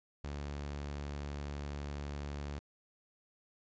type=tone; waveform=sawtooth; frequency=72 Hz; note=D2; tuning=34 cents flat; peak=-35 dBFS; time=0.24-2.59 s; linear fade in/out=0 ms; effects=resampled to 16000 Hz + 12-bit